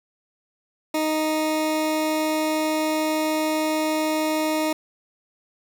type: tone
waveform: 20% pulse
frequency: 311.1 Hz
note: D#4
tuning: in tune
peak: -16 dBFS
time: 0.94-4.73 s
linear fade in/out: 5 ms
effects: 9-bit